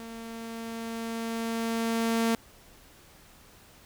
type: tone with level ramp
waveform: sawtooth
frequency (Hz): 228.1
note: A#3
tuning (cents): -37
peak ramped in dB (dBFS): -36 to -19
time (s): 0-2.35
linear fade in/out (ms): 2
effects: pink hiss -55 dBFS RMS until 3.85 s